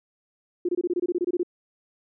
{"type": "tone bursts", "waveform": "sine", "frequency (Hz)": 353.6, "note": "F4", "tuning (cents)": 22, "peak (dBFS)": -21, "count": 13, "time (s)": [0.65, 1.432], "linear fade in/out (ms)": 5, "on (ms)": 38, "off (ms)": 24, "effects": []}